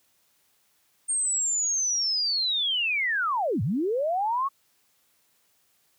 sine linear two-way sweep, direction down then up, 8680 to 92.5 to 1130 Hz, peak -23 dBFS, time 1.08-4.49 s, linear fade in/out 20 ms, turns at 3.62 s, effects white hiss -67 dBFS RMS until 5.98 s + high-pass 60 Hz 12 dB/octave

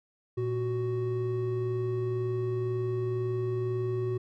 triangle tone pair together, 116.54 / 371.6 Hz, A#2 / F#4, 0 / +7 cents, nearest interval octave + minor sixth, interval 2007 cents, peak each -29 / -28 dBFS, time 0.37-4.18 s, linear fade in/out 10 ms, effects none

